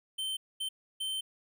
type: tone bursts at uneven times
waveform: square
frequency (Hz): 3101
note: G7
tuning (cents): -19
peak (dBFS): -33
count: 3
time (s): 0.18-0.37 / 0.6-0.69 / 1-1.21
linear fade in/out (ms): 10
effects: none